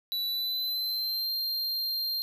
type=tone with pitch glide; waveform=square; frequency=3951 to 4186 Hz; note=B7 to C8; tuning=0 to 0 cents; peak=-29 dBFS; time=0.12-2.22 s; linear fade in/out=0 ms; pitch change=+100 cents; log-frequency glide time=0.26-1.33 s; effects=none